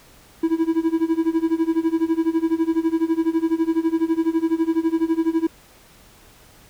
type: tone with tremolo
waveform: triangle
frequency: 326.6 Hz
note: E4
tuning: 16 cents flat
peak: -12 dBFS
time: 0.43-5.47 s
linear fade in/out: 5 ms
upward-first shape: sine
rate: 12 Hz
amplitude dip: 90%
effects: pink hiss -50 dBFS RMS until 6.69 s